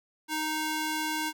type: tone with high-pass filter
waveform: square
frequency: 310.4 Hz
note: D#4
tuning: 4 cents flat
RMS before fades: -31 dBFS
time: 0.28-1.33 s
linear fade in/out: 50 ms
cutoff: 630 Hz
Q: 0.61
effects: none